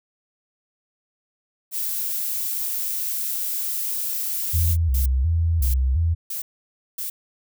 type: noise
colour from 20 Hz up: violet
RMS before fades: -26 dBFS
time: 1.71-4.77 s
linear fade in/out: 50 ms
type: tone with vibrato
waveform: sine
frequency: 73.6 Hz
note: D2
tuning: 4 cents sharp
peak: -17 dBFS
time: 4.53-6.15 s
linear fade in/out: 20 ms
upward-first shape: square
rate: 1.4 Hz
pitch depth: 210 cents each way
type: noise bursts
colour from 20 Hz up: violet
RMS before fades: -29 dBFS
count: 4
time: 4.94-7.1 s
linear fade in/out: 5 ms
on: 120 ms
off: 560 ms
effects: none